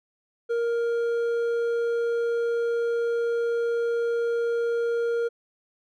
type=tone with hard clipping; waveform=sine; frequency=467.9 Hz; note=A#4; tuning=6 cents sharp; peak=-24 dBFS; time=0.49-5.29 s; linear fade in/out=20 ms; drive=5 dB; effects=none